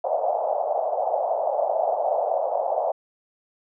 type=band-pass noise; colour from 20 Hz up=white; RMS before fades=-24 dBFS; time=0.04-2.92 s; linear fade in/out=5 ms; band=570 to 750 Hz; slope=48 dB/octave; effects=none